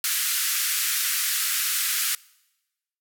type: band-pass noise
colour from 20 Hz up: white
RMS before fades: -25 dBFS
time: 0.04-2.15 s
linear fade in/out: 2 ms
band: 1300 to 16000 Hz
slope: 48 dB/octave
effects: noise-tail reverb RT60 1.0 s tail -24 dB re dry